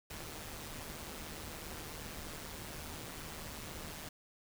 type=noise with amplitude modulation; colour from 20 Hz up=pink; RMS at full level=-43 dBFS; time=0.1-4.09 s; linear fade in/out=5 ms; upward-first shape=sine; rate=154 Hz; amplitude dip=60%; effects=none